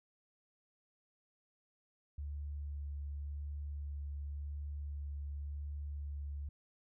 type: tone with vibrato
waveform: sine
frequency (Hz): 72.2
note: D2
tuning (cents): -29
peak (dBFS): -39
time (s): 2.18-6.49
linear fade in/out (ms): 5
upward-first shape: sine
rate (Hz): 0.91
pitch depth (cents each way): 12
effects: none